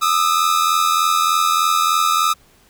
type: tone pair together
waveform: 45% pulse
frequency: 1216.7 / 1300 Hz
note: D#6 / E6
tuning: -39 / -24 cents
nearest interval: minor second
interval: 115 cents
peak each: -17 dBFS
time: 0.01-2.34 s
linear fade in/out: 20 ms
effects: pink hiss -53 dBFS RMS until 2.69 s